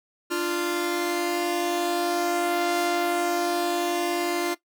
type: tone cluster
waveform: sawtooth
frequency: 296.5 / 347.9 / 696 Hz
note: D4 / F4 / F5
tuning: +17 / -7 / -6 cents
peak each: -27 / -21 / -27 dBFS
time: 0.3-4.55 s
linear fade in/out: 20 ms
effects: noise-tail reverb RT60 0.1 s tail -17 dB re dry